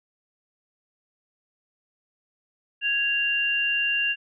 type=tone pair together; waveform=sine; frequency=1658 / 2780 Hz; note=G#6 / F7; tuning=-3 / -9 cents; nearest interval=major sixth; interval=894 cents; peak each=-28 / -22 dBFS; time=2.81-4.16 s; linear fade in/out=50 ms; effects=none

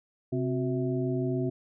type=harmonic tone with a mistuned harmonic; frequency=130.81 Hz; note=C3; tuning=in tune; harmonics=1 / 2 / 3 / 5; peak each=-30 / -31 / -31 / -39 dBFS; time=0.32-1.5 s; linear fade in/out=10 ms; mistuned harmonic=3; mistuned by=-110 cents; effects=none

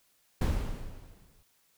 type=noise with exponential decay; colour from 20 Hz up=brown; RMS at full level=-24 dBFS; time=0.41-1.43 s; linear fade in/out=5 ms; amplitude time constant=220 ms; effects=white hiss -69 dBFS RMS until 1.77 s

